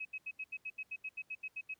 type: tone bursts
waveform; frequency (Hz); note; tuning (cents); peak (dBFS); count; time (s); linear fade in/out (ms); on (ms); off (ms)
sine; 2555; D#7; +45; -38; 14; 0-1.742; 10; 52; 78
effects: pink hiss -74 dBFS RMS until 1.79 s + high-pass 80 Hz 12 dB/octave